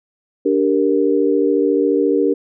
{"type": "chord", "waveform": "sine", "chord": "G minor", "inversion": "second", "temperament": "equal with one note detuned", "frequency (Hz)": [291.3, 392, 466.2], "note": ["D4", "G4", "Bb4"], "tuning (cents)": [-14, 0, 0], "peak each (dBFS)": -17, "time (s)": [0.45, 2.34], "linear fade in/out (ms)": 10, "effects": []}